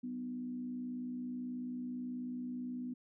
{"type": "tone with frequency modulation", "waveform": "sine", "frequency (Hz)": 248.1, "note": "B3", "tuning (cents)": 8, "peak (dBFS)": -38, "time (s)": [0.03, 2.94], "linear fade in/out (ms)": 10, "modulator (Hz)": 58.4, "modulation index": 0.44, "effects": []}